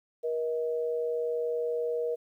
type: tone pair together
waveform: sine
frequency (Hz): 475.7 / 635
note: A#4 / D#5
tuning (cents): +35 / +35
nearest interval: perfect fourth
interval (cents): 500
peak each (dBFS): -28 / -36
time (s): 0.23-2.16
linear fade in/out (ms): 20
effects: 11-bit